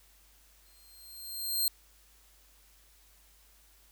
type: tone with exponential growth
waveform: 10% pulse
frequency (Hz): 4186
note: C8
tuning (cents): 0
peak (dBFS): -18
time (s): 0.66-1.68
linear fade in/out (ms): 1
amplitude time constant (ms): 220
effects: added 50 Hz sine -63 dBFS peak until 3.91 s + white hiss -63 dBFS RMS until 3.91 s